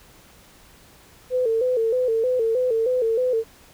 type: tone with vibrato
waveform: sine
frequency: 477.2 Hz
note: A#4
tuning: 41 cents sharp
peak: -18 dBFS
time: 1.3-3.44 s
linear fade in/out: 50 ms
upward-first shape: square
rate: 3.2 Hz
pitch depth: 100 cents each way
effects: pink hiss -51 dBFS RMS until 3.73 s